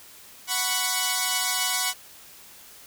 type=chord; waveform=5% pulse; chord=F# suspended fourth; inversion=none; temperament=equal with one note detuned; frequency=740 / 987.8 / 1113.9 Hz; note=F#5 / B5 / C#6; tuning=0 / 0 / +8 cents; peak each=-16 dBFS; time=0.47-1.94 s; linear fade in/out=50 ms; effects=white hiss -48 dBFS RMS until 2.86 s